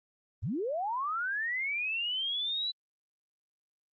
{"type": "linear sweep", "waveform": "sine", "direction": "up", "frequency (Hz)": [68.8, 4000], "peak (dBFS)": -30, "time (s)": [0.42, 2.72], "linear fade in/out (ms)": 20, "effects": ["Opus 24 kbps"]}